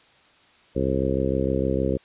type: harmonic tone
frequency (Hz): 66.5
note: C2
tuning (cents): +29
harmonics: 1 / 2 / 3 / 4 / 5 / 6 / 7 / 8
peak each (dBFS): -29 / -29 / -29 / -29 / -29 / -29 / -29 / -29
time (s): 0.75-1.98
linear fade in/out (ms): 20
effects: white hiss -56 dBFS RMS until 2.04 s + resampled to 8000 Hz